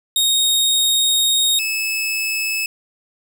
sawtooth tone pair in turn, 3729 / 2603 Hz, A#7 / E7, 0 / -22 cents, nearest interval tritone, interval 622 cents, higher first, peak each -11 / -16 dBFS, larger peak first, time 0.16-1.59 / 1.59-2.66 s, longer first, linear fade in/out 2 ms, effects none

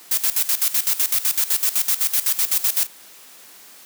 blue noise with tremolo, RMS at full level -18 dBFS, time 0.11-2.87 s, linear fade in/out 5 ms, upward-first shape square, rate 7.9 Hz, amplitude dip 80%, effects white hiss -45 dBFS RMS until 3.85 s + high-pass 200 Hz 12 dB/octave

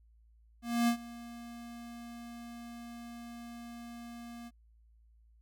square tone with ADSR envelope, 235.9 Hz, A#3, 21 cents sharp, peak -25 dBFS, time 0.62-4.51 s, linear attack 260 ms, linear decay 87 ms, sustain -20 dB, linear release 39 ms, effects added 56 Hz sine -60 dBFS peak until 5.41 s

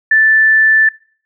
sine tone, 1760 Hz, A6, in tune, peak -6 dBFS, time 0.11-0.89 s, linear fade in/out 5 ms, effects noise-tail reverb RT60 0.5 s tail -23 dB re dry

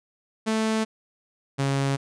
sawtooth tone pair in turn, 220 / 137.63 Hz, A3 / C#3, 0 / -12 cents, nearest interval minor sixth, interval 812 cents, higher first, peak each -18 dBFS, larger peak neither, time 0.46-0.85 / 1.58-1.97 s, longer neither, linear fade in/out 20 ms, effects resampled to 22050 Hz

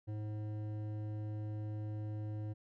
sine tone with hard clipping, 106.4 Hz, G#2, 42 cents sharp, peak -40 dBFS, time 0.07-2.54 s, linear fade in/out 20 ms, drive 11 dB, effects none

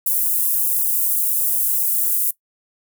pink high-pass noise, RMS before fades -19 dBFS, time 0.06-2.31 s, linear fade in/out 5 ms, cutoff 11000 Hz, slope 24 dB/octave, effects noise-tail reverb RT60 0.1 s tail -20 dB re dry

